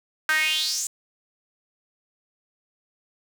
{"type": "tone with high-pass filter sweep", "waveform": "sawtooth", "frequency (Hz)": 311.1, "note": "D#4", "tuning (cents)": 0, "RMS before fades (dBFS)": -24, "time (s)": [0.29, 0.87], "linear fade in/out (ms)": 2, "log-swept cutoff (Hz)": [1500, 7700], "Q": 5.6, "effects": []}